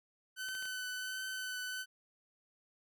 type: tone with vibrato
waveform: sawtooth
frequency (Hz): 1514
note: F#6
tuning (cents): +39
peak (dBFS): -35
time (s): 0.36-1.86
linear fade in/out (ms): 50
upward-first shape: triangle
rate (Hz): 1.4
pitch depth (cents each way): 19
type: clicks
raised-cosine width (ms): 0.2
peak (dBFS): -34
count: 4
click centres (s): 0.487 / 0.551 / 0.625 / 0.655
effects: none